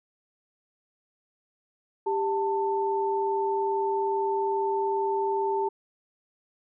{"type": "tone pair together", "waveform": "sine", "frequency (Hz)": [394.8, 888.8], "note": ["G4", "A5"], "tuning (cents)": [12, 17], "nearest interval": "octave + major second", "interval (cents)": 1405, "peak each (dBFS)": [-26, -27], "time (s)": [2.06, 5.69], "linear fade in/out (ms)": 10, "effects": []}